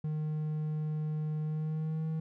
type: tone with pitch glide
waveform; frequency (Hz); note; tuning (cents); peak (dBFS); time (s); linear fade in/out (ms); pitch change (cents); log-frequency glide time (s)
triangle; 153.7 to 159.03; D#3 to D#3; -21 to +38; -29; 0.04-2.2; 5; +59; 1.41-2.08
effects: none